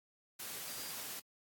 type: tone in noise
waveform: sine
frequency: 4798 Hz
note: D8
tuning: 36 cents sharp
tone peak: -52 dBFS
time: 0.67-0.92 s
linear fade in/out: 10 ms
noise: white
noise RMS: -44 dBFS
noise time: 0.39-1.2 s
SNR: -11 dB
effects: high-pass 100 Hz 12 dB/octave + AAC 64 kbps